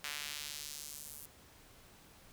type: tone with high-pass filter sweep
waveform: sawtooth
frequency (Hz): 147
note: D3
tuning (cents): +2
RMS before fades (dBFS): -45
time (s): 0.04-1.26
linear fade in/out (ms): 0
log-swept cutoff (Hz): 2000 to 11000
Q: 0.96
effects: pink hiss -60 dBFS RMS until 2.32 s